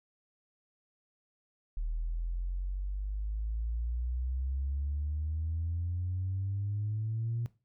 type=exponential sweep; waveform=sine; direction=up; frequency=38.68 to 118.6 Hz; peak=-30 dBFS; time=1.77-7.46 s; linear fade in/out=0 ms; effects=noise-tail reverb RT60 0.3 s tail -18 dB re dry + tanh soft clip ceiling -26 dBFS